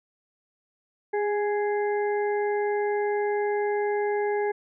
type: harmonic tone with a mistuned harmonic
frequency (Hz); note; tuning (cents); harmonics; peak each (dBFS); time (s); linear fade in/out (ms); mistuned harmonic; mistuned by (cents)
416.2; G#4; +4; 1 / 2 / 4 / 5; -24 / -30 / -37 / -39; 1.13-4.52; 10; 1; -17
effects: none